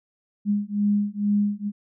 sine beating tone pair, 204.3 / 206.5 Hz, G#3 / G#3, -28 / -10 cents, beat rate 2.2 Hz, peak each -23 dBFS, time 0.45-1.72 s, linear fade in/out 50 ms, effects none

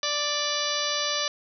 harmonic tone with a mistuned harmonic, 587.3 Hz, D5, in tune, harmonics 1 / 2 / 3 / 4 / 5 / 6 / 7 / 8 / 9 / 10, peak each -33 / -33 / -35 / -37 / -34 / -33 / -33 / -33 / -38 / -34 dBFS, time 0.03-1.28 s, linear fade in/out 2 ms, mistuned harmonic 7, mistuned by -42 cents, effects none

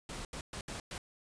pink noise bursts at uneven times, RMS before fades -42 dBFS, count 5, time 0.09-0.25 / 0.33-0.41 / 0.53-0.61 / 0.68-0.8 / 0.91-0.98 s, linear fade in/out 2 ms, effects resampled to 22050 Hz

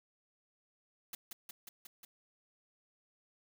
white noise with echo, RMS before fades -44 dBFS, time 1.13-1.15 s, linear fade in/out 2 ms, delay 180 ms, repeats 5, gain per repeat -2 dB, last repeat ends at 2.05 s, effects none

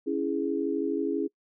sine chord, C# minor, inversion none, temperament equal, 277.2 / 329.6 / 415.3 Hz, C#4 / E4 / G#4, 0 / 0 / 0 cents, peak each -30 dBFS, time 0.06-1.28 s, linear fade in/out 20 ms, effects noise-tail reverb RT60 0.1 s tail -26 dB re dry

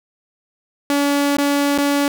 sawtooth tone with dropouts, 284.8 Hz, C#4, 47 cents sharp, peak -11 dBFS, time 0.9-2.08 s, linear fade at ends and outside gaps 1 ms, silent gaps 1.369-1.383 / 1.778-1.784 s, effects none

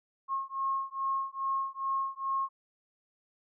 sine beating tone pair, 1080 / 1082.4 Hz, C#6 / C#6, -45 / -42 cents, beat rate 2.4 Hz, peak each -33 / -33 dBFS, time 0.28-2.49 s, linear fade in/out 50 ms, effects none

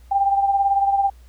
sine beating tone pair, 791 / 809 Hz, G5 / G#5, +15 / -46 cents, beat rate 18 Hz, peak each -16 / -24 dBFS, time 0.11-1.1 s, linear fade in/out 10 ms, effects added 60 Hz sine -43 dBFS peak until 1.28 s + pink hiss -58 dBFS RMS until 1.28 s

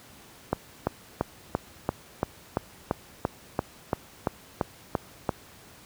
click train, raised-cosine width 1 ms, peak -9 dBFS, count 15, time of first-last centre 0.53-5.292 s, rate 2.94 Hz, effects pink hiss -51 dBFS RMS until 5.85 s + high-pass 60 Hz 12 dB/octave

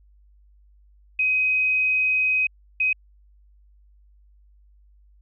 sine tone bursts at uneven times, 2520 Hz, D#7, 21 cents sharp, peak -18 dBFS, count 2, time 1.19-2.47 / 2.8-2.93 s, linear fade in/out 5 ms, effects added 50 Hz sine -52 dBFS peak until 5.21 s

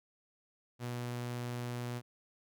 sawtooth tone, 121.5 Hz, B2, 28 cents flat, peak -33 dBFS, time 0.79-2.02 s, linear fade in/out 50 ms, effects none

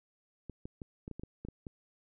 clicks, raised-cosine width 3 ms, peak -29 dBFS, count 10, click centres 0.497 / 0.655 / 0.818 / 1.079 / 1.113 / 1.196 / 1.235 / 1.45 / 1.486 / 1.668 s, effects none

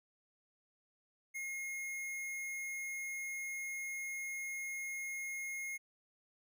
square tone, 2150 Hz, C7, 47 cents sharp, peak -40 dBFS, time 1.34-5.78 s, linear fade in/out 20 ms, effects none

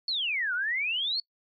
sine exponential two-way sweep, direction down then up, 4479 to 1396.9 to 4479 Hz, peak -26 dBFS, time 0.08-1.2 s, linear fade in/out 2 ms, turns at 0.54 s, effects noise-tail reverb RT60 0.1 s tail -25 dB re dry + MP3 96 kbps

